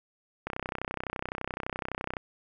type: click train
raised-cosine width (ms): 0.5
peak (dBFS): -17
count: 55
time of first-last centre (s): 0.47-2.168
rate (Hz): 31.8
effects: none